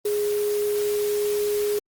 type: tone in noise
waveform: sine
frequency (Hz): 415.3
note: G#4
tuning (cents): 0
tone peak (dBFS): -21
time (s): 0.05-1.79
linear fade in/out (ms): 5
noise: white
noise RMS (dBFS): -35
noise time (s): 0.05-1.79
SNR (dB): +11
effects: Opus 24 kbps